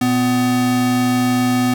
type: tone pair together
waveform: square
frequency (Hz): 118.24 / 250.4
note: A#2 / B3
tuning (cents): +25 / +24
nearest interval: octave + minor second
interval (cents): 1299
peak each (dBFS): -24 / -15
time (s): 0.01-1.74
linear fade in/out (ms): 5
effects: none